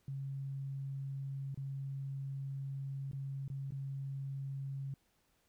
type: tone with dropouts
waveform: sine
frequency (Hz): 136.8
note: C#3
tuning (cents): -23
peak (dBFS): -38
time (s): 0.08-4.94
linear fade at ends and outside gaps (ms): 2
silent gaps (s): 1.545-1.574 / 3.114-3.131 / 3.48-3.5 / 3.707-3.721
effects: pink hiss -75 dBFS RMS until 5.48 s